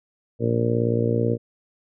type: harmonic tone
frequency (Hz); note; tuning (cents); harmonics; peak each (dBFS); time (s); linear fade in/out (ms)
58.27; A#1; 0; 2 / 3 / 4 / 5 / 6 / 7 / 8 / 9 / 10; -23 / -34 / -26 / -31 / -29 / -33 / -24 / -34 / -34; 0.39-1.38; 50
effects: none